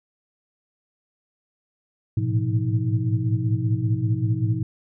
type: tone cluster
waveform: sine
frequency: 108 / 113.2 / 123.4 / 173.5 / 317.1 Hz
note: A2 / A2 / B2 / F3 / D#4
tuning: -32 / +50 / -1 / -11 / +33 cents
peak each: -24 / -26 / -24 / -31 / -31 dBFS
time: 2.17-4.63 s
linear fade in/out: 5 ms
effects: none